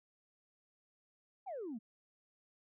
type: exponential sweep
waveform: sine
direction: down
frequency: 835 to 204.8 Hz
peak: -39 dBFS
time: 1.46-1.79 s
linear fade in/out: 20 ms
effects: tanh soft clip ceiling -37 dBFS